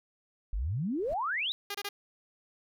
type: exponential sweep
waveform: sine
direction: up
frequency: 42.63 to 3951 Hz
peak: -29 dBFS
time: 0.53-1.52 s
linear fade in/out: 0 ms
type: noise with exponential growth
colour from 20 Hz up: brown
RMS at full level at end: -42 dBFS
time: 0.86-1.14 s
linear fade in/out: 5 ms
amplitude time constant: 59 ms
type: tone bursts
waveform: 5% pulse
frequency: 405.5 Hz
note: G#4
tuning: 41 cents flat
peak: -23 dBFS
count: 3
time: 1.7-1.89 s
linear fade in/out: 5 ms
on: 46 ms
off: 26 ms
effects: none